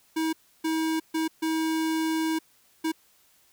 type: tone bursts at uneven times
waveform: square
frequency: 320 Hz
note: D#4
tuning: 49 cents sharp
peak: -25 dBFS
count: 5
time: 0.16-0.33 / 0.64-1 / 1.14-1.28 / 1.42-2.39 / 2.84-2.92 s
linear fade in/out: 10 ms
effects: white hiss -62 dBFS RMS until 3.52 s